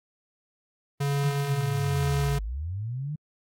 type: tone with tremolo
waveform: square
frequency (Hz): 141.3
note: C#3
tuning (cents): +34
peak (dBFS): -24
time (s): 1-2.39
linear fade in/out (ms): 10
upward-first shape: sine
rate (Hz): 1.1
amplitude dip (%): 25
type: linear two-way sweep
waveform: sine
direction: down then up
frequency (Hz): 156 to 49.44 to 156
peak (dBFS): -29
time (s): 1.23-3.16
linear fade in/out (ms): 10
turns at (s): 2.43
effects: AAC 64 kbps